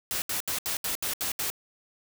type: noise bursts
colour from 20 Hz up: white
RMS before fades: -30 dBFS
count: 8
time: 0.11-1.501 s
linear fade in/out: 0 ms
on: 110 ms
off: 73 ms
effects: none